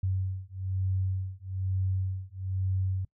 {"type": "beating tone pair", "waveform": "sine", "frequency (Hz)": [93.9, 95], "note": ["F#2", "F#2"], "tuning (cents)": [26, 46], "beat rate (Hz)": 1.1, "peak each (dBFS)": -31, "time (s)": [0.03, 3.05], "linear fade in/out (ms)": 5, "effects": ["noise-tail reverb RT60 0.1 s tail -23 dB re dry"]}